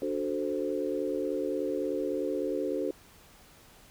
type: chord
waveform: sine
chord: D dominant seventh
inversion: none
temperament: equal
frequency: 293.7 / 370 / 440 / 523.3 Hz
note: D4 / F#4 / A4 / C5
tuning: 0 / 0 / 0 / 0 cents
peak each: -34 dBFS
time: 0.02-2.91 s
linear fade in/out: 2 ms
effects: pink hiss -56 dBFS RMS until 3.9 s